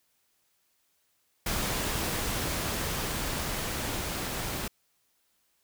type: noise with level ramp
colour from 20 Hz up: pink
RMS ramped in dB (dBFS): -30 to -34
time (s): 1.46-4.68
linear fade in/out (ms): 5
effects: white hiss -72 dBFS RMS until 5.63 s